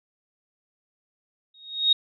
sine tone with exponential growth, 3745 Hz, A#7, 7 cents sharp, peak -13 dBFS, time 1.54-1.93 s, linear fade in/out 5 ms, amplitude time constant 83 ms, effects none

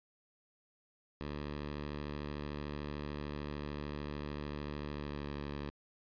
10% pulse tone with pitch glide, 73.42 to 72.03 Hz, D2 to D2, 0 to -33 cents, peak -31 dBFS, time 1.21-5.7 s, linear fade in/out 0 ms, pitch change -33 cents, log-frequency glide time 4.9-5.3 s, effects resampled to 11025 Hz

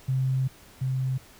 sine tone pair in turn, 131.4 / 130.83 Hz, C3 / C3, +8 / 0 cents, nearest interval unison, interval 8 cents, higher first, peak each -22 / -24 dBFS, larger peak first, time 0.08-0.48 / 0.81-1.18 s, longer first, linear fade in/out 10 ms, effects pink hiss -52 dBFS RMS until 1.39 s

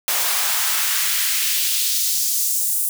white noise with high-pass filter sweep, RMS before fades -20 dBFS, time 0.08-2.89 s, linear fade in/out 0 ms, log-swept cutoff 610 to 10000 Hz, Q 1.2, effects none

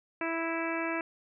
harmonic tone, 329.6 Hz, E4, in tune, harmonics 1 / 2 / 3 / 4 / 5 / 6 / 7 / 8, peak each -34 / -37 / -39 / -40 / -39 / -42 / -39 / -42 dBFS, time 0.21-1.01 s, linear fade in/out 2 ms, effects none

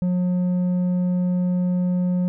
square tone with low-pass filter, 180 Hz, F#3, 47 cents flat, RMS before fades -21 dBFS, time 0.02-2.28 s, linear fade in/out 0 ms, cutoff 370 Hz, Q 0.99, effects none

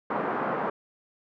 white band-pass noise, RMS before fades -29 dBFS, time 0.1-0.7 s, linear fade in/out 5 ms, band 160 to 1300 Hz, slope 24 dB/octave, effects none

